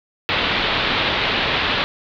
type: low-pass noise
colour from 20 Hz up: white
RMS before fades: -20 dBFS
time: 0.29-1.84 s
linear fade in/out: 0 ms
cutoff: 3900 Hz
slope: 48 dB/octave
effects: none